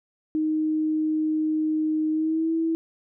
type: tone with pitch glide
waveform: sine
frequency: 311.1 to 326.2 Hz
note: D#4 to E4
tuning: 0 to -18 cents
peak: -21 dBFS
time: 0.35-2.75 s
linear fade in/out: 0 ms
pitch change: +82 cents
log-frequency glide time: 2.11-2.52 s
effects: none